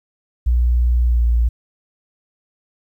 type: tone with pitch glide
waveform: sine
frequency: 60.3 to 58.45 Hz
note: B1 to A#1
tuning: -41 to +5 cents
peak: -12 dBFS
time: 0.46-1.49 s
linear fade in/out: 10 ms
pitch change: -54 cents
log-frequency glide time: 1.06-1.23 s
effects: 9-bit